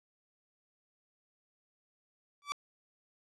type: tone with exponential growth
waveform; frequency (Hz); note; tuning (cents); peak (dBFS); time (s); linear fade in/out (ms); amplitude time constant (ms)
sawtooth; 1156; D6; -28; -25; 2.42-2.52; 0; 21
effects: low-pass 7000 Hz 12 dB/octave